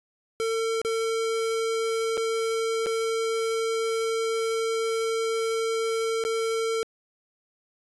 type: tone with dropouts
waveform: square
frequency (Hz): 451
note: A4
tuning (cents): +43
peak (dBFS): -25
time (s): 0.4-6.83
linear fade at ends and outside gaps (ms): 0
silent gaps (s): 0.816-0.849 / 2.171-2.177 / 2.861-2.867 / 6.239-6.25
effects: resampled to 24000 Hz